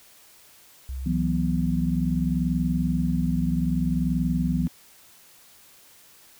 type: tone with pitch glide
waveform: sine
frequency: 65.41 to 63.84 Hz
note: C2 to C2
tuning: 0 to -42 cents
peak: -29 dBFS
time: 0.89-4.67 s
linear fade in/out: 0 ms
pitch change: -42 cents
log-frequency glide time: 3.03-4.4 s
type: chord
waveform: sine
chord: E suspended second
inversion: none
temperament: just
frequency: 164.81 / 185.42 / 247.2 Hz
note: E3 / F#3 / B3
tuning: 0 / +4 / +2 cents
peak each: -25 / -27 / -27 dBFS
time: 1.06-4.68 s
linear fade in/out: 5 ms
effects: white hiss -53 dBFS RMS until 6.39 s